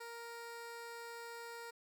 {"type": "tone", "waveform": "15% pulse", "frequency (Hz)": 467.1, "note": "A#4", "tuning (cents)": 3, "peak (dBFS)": -40, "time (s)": [0, 1.71], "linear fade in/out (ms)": 10, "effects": []}